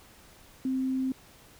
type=tone; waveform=sine; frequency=261.6 Hz; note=C4; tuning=in tune; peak=-26 dBFS; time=0.65-1.12 s; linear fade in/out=2 ms; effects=pink hiss -55 dBFS RMS until 1.59 s